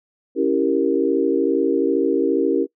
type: chord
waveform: sine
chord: C# diminished seventh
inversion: none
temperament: equal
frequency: 277.2 / 329.6 / 392 / 466.2 Hz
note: C#4 / E4 / G4 / Bb4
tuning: 0 / 0 / 0 / 0 cents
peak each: -21 dBFS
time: 0.35-2.67 s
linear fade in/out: 50 ms
effects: noise-tail reverb RT60 0.1 s tail -20 dB re dry